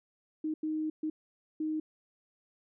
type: tone bursts at uneven times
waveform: sine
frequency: 311.1 Hz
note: D#4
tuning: in tune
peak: -30 dBFS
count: 4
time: 0.44-0.54 / 0.63-0.9 / 1.03-1.1 / 1.6-1.8 s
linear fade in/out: 5 ms
effects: none